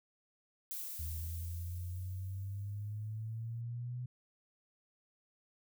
violet noise with exponential decay, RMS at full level -41 dBFS, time 0.71-3.61 s, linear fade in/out 0 ms, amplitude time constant 630 ms
sine exponential sweep, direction up, 78.5 to 125.1 Hz, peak -38 dBFS, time 0.99-4.06 s, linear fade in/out 5 ms
effects none

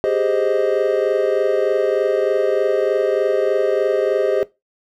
triangle chord, Ab major seventh, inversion third, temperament equal, 392 / 415.3 / 523.3 / 622.3 Hz, G4 / Ab4 / C5 / Eb5, 0 / 0 / 0 / 0 cents, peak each -19 dBFS, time 0.04-4.43 s, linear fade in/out 0 ms, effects noise-tail reverb RT60 0.2 s tail -18 dB re dry

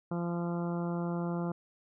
harmonic tone, 172.2 Hz, F3, 24 cents flat, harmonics 1 / 2 / 3 / 4 / 5 / 6 / 7 / 8, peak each -32 / -38 / -42 / -44 / -46 / -48 / -49 / -50 dBFS, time 0.11-1.52 s, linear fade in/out 5 ms, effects none

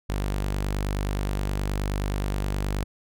sawtooth tone, 49.5 Hz, G1, 18 cents sharp, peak -21 dBFS, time 0.09-2.84 s, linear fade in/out 10 ms, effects none

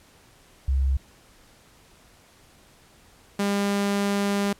sine / sawtooth tone pair in turn, 67.1 / 201.1 Hz, C2 / G3, +44 / +44 cents, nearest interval octave + perfect fifth, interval 1900 cents, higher second, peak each -19 / -18 dBFS, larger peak second, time 0.68-0.97 / 3.39-4.53 s, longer second, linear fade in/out 5 ms, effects pink hiss -55 dBFS RMS until 4.59 s + low-pass 12000 Hz 12 dB/octave

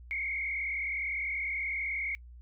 sine tone with frequency modulation, 2187 Hz, C#7, 24 cents flat, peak -31 dBFS, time 0.11-2.15 s, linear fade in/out 0 ms, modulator 39.3 Hz, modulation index 2.2, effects noise-tail reverb RT60 0.1 s tail -25 dB re dry + added 60 Hz sine -47 dBFS peak until 2.41 s

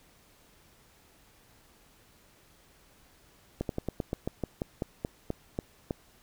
slowing click train, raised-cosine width 2 ms, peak -17 dBFS, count 14, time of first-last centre 3.61-5.908 s, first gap 82 ms, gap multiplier 1.12, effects pink hiss -61 dBFS RMS until 6.22 s

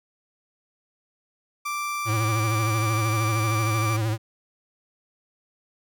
30% pulse tone, 1174.7 Hz, D6, in tune, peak -24 dBFS, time 1.65-3.97 s, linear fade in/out 10 ms
square tone with vibrato, 110 Hz, A2, in tune, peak -23 dBFS, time 2.05-4.18 s, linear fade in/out 50 ms, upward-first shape sine, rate 13 Hz, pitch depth 67 cents each way
effects none

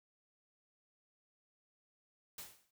white noise with exponential decay, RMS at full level -44 dBFS, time 2.38-2.71 s, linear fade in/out 5 ms, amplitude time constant 71 ms, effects noise-tail reverb RT60 0.1 s tail -19 dB re dry

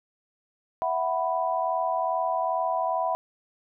sine chord, E suspended second, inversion none, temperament just, 659.3 / 741.7 / 988.9 Hz, E5 / F#5 / B5, 0 / +4 / +2 cents, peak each -28 dBFS, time 0.82-3.15 s, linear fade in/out 0 ms, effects none

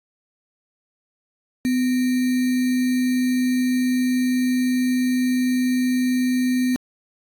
sine tone with sample-and-hold, 252.3 Hz, B3, 37 cents sharp, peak -17 dBFS, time 1.65-6.76 s, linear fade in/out 0 ms, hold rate 2100 Hz, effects AAC 64 kbps

